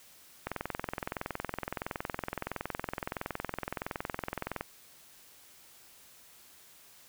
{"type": "click train", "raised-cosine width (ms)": 0.5, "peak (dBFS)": -18, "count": 90, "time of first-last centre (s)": [0.47, 4.61], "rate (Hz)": 21.5, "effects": ["white hiss -57 dBFS RMS until 7.08 s"]}